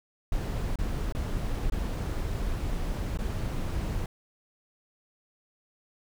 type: noise with dropouts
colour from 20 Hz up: brown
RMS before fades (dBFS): -30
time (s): 0.32-4.06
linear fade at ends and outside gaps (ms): 2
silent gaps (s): 0.757-0.787 / 1.124-1.149 / 1.699-1.721 / 3.174-3.188
effects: none